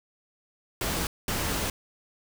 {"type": "noise bursts at uneven times", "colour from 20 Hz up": "pink", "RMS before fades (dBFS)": -29, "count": 2, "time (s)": [[0.81, 1.07], [1.28, 1.7]], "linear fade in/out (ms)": 2, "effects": []}